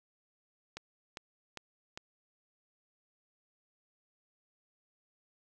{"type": "click train", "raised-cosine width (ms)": 0.2, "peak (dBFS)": -24, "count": 4, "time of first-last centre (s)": [0.77, 1.975], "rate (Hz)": 2.49, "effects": []}